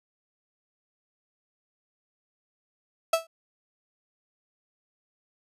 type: tone with exponential decay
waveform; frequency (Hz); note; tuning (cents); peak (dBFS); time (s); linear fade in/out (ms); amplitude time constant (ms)
35% pulse; 656; E5; -9; -15; 3.13-3.27; 5; 29
effects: resampled to 32000 Hz